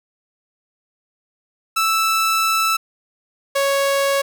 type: tone pair in turn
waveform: sawtooth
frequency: 1318.5 / 554.4 Hz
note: E6 / C#5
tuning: 0 / 0 cents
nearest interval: octave + minor third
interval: 1500 cents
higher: first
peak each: -12 dBFS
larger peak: neither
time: 1.76-2.77 / 3.55-4.22 s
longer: first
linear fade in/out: 10 ms
effects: none